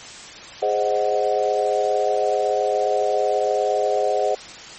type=chord; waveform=sine; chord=Ab dominant seventh; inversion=none; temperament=equal; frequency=415.3 / 523.3 / 622.3 / 740 Hz; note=Ab4 / C5 / Eb5 / Gb5; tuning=0 / 0 / 0 / 0 cents; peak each=-23 dBFS; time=0.62-4.35 s; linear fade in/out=5 ms; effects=white hiss -38 dBFS RMS until 4.78 s + MP3 32 kbps